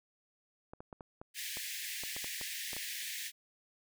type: clicks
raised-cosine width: 1 ms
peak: -32 dBFS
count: 12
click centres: 0.735 / 0.805 / 0.928 / 1.008 / 1.215 / 1.571 / 2.036 / 2.165 / 2.244 / 2.413 / 2.732 / 2.766 s
type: high-pass noise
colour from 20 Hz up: pink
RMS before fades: -41 dBFS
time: 1.34-3.32 s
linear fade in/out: 50 ms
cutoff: 1700 Hz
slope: 96 dB/octave
effects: none